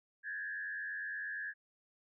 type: tone with frequency modulation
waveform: sine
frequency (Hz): 1685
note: G#6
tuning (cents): +25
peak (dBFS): -38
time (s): 0.23-1.54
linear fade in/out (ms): 50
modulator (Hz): 88.7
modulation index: 1
effects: none